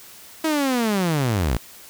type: linear sweep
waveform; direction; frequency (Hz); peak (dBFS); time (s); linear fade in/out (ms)
sawtooth; down; 323.5 to 51.2; -15; 0.44-1.57; 5
effects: white hiss -44 dBFS RMS until 1.89 s